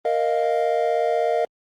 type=chord; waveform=triangle; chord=Bb suspended fourth; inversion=none; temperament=equal; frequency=466.2 / 622.3 / 698.5 Hz; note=Bb4 / Eb5 / F5; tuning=0 / 0 / 0 cents; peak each=-21 dBFS; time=0.05-1.45 s; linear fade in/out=2 ms; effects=Opus 24 kbps